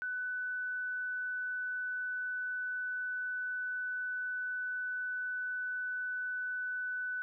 sine tone, 1496 Hz, F#6, 19 cents sharp, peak -34 dBFS, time 0.02-7.22 s, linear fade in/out 0 ms, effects none

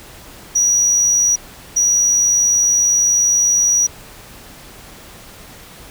triangle tone bursts at uneven times, 5800 Hz, F#8, 35 cents flat, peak -10 dBFS, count 2, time 0.55-1.36 / 1.76-3.87 s, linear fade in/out 10 ms, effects pink hiss -39 dBFS RMS until 5.9 s

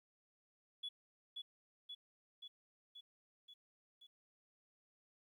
sine tone with echo, 3400 Hz, G#7, 40 cents sharp, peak -40 dBFS, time 0.83-0.89 s, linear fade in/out 10 ms, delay 530 ms, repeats 6, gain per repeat -3 dB, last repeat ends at 4.07 s, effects tanh soft clip ceiling -38 dBFS + 13-bit

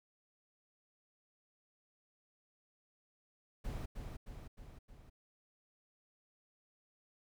brown noise with echo, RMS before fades -41 dBFS, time 3.64-3.86 s, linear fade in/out 10 ms, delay 310 ms, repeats 4, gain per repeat -4 dB, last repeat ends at 5.1 s, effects none

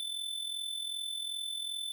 square tone with amplitude modulation, 3520 Hz, A7, in tune, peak -33 dBFS, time 0-1.92 s, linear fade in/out 0 ms, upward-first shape sine, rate 42.6 Hz, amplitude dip 60%, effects none

